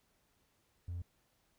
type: tone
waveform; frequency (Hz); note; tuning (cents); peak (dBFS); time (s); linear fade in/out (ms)
triangle; 87.31; F2; 0; -35; 0.88-1.02; 5
effects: tanh soft clip ceiling -34 dBFS + pink hiss -75 dBFS RMS until 1.58 s